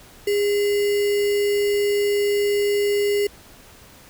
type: tone with sample-and-hold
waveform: sine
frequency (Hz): 408.6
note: G#4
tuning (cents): -28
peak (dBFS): -17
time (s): 0.27-3.27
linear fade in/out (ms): 5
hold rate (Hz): 2450
effects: pink hiss -47 dBFS RMS until 4.09 s